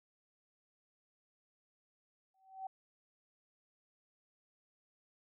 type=tone with exponential growth; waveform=sine; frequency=765 Hz; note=G5; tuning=42 cents flat; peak=-37 dBFS; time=2.34-2.67 s; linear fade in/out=5 ms; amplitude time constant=70 ms; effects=none